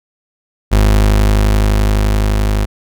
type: tone with level ramp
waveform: 35% pulse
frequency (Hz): 51.7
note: G#1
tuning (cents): -7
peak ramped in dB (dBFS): -5 to -10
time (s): 0.71-2.66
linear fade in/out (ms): 20
effects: none